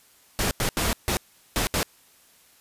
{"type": "noise bursts at uneven times", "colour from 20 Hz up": "pink", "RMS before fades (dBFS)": -24, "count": 6, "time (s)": [[0.39, 0.51], [0.6, 0.69], [0.77, 0.93], [1.08, 1.17], [1.56, 1.67], [1.74, 1.83]], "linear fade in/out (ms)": 0, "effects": ["white hiss -57 dBFS RMS until 2.6 s", "resampled to 32000 Hz"]}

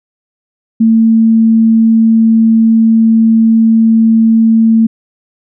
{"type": "tone", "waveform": "sine", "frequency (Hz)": 224.7, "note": "A3", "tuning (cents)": 37, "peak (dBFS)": -4, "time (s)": [0.8, 4.87], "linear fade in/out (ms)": 10, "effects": []}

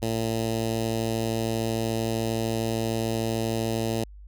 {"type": "tone with notch filter", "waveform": "10% pulse", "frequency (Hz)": 113.1, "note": "A2", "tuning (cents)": 48, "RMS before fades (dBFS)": -27, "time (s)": [0.02, 4.04], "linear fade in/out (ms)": 5, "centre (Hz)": 1500, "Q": 0.97, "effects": ["added 50 Hz sine -42 dBFS peak until 4.27 s"]}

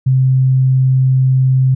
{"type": "tone", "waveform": "sine", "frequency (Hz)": 130.81, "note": "C3", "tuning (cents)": 0, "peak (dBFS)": -8, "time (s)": [0.06, 1.75], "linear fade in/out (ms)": 10, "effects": []}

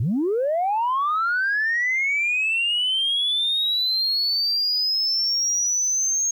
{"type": "linear sweep", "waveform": "sine", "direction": "up", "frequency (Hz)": [94.3, 6520], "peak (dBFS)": -18, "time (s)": [0, 6.31], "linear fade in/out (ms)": 5, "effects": ["tanh soft clip ceiling -16 dBFS", "10-bit"]}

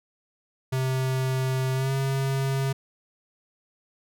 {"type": "tone with pitch glide", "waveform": "square", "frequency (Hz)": [130.81, 135.34], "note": ["C3", "C#3"], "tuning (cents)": [0, -41], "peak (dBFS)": -24, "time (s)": [0.72, 2.73], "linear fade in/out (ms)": 10, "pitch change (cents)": 59, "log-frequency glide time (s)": [1.74, 1.92], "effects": []}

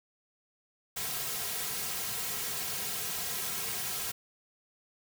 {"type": "noise with comb filter", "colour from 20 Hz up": "white", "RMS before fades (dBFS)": -35, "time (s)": [0.96, 4.12], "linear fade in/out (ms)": 10, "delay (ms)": 3.4, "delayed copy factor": -0.75, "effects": []}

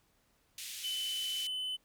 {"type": "band-pass noise", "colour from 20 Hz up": "pink", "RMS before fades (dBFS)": -44, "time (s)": [0.58, 1.47], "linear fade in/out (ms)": 2, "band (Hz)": [2600, 14000], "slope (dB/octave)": 24}
{"type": "tone", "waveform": "triangle", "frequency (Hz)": 3025, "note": "F#7", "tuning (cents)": 38, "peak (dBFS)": -33, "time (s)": [0.83, 1.77], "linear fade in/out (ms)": 20}
{"effects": ["pink hiss -72 dBFS RMS until 1.84 s"]}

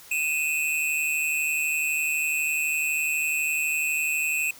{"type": "tone pair together", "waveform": "square", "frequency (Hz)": [2506, 2658], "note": ["D#7", "E7"], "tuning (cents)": [12, 14], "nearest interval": "minor second", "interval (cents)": 102, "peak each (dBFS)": -27, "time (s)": [0.11, 4.51], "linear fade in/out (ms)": 5, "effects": ["white hiss -48 dBFS RMS until 4.59 s"]}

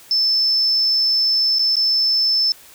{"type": "tone with dropouts", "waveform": "sine", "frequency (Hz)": 5274, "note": "E8", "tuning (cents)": 0, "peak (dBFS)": -14, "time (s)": [0.11, 2.52], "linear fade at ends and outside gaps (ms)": 1, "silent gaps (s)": [[1.586, 1.593], [1.756, 1.767]], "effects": ["white hiss -45 dBFS RMS until 2.74 s"]}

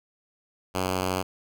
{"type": "tone", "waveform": "5% pulse", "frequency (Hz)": 92.8, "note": "F#2", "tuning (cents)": 6, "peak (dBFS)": -14, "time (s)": [0.74, 1.23], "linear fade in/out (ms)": 20, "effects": []}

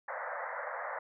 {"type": "band-pass noise", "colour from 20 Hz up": "pink", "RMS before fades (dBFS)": -39, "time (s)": [0.08, 0.99], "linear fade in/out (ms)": 5, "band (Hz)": [510, 2000], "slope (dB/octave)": 96, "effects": []}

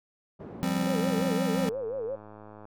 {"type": "band-pass noise", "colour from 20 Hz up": "pink", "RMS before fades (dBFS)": -42, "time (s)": [0.39, 1.35], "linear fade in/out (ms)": 20, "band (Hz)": [150, 560], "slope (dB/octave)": 12}
{"type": "chord", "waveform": "square", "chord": "F suspended second", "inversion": "none", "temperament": "just", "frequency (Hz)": [174.61, 196.44, 261.9], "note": ["F3", "G3", "C4"], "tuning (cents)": [0, 4, 2], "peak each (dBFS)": -31, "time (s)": [0.63, 1.69], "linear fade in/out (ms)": 0}
{"type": "tone with vibrato", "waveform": "sine", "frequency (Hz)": 490.7, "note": "B4", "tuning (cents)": -11, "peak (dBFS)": -30, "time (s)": [0.86, 2.16], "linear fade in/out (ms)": 10, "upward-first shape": "sine", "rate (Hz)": 5.7, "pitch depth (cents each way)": 200}
{"type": "click train", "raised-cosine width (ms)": 1, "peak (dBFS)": -33, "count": 118, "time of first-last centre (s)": [1.55, 2.654], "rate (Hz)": 106}
{"effects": []}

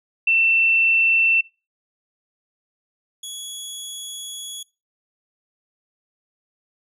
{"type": "tone pair in turn", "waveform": ["sine", "20% pulse"], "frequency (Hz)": [2684, 3361], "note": ["E7", "G#7"], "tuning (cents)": [31, 20], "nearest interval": "major third", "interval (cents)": 389, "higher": "second", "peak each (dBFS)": [-14, -25], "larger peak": "first", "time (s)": [[0.27, 1.41], [3.23, 4.63]], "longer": "second", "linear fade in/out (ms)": 5, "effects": ["noise-tail reverb RT60 0.3 s tail -24 dB re dry"]}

